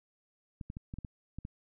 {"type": "clicks", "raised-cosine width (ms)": 5, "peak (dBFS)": -28, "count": 8, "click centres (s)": [0.612, 0.701, 0.769, 0.939, 0.986, 1.048, 1.386, 1.451], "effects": []}